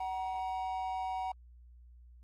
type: tone pair together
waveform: triangle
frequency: 751.6 / 947 Hz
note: F#5 / A#5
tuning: +27 / +27 cents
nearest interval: major third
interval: 400 cents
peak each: -33 / -38 dBFS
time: 0-1.32 s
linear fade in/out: 5 ms
effects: added 60 Hz sine -53 dBFS peak until 2.23 s + Opus 24 kbps